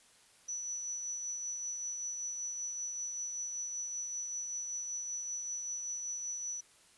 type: tone with tremolo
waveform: sine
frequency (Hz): 5930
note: F#8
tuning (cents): +3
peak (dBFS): -35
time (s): 0.48-6.61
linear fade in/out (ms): 10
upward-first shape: triangle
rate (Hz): 5.2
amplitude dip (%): 35
effects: white hiss -63 dBFS RMS until 6.97 s + resampled to 24000 Hz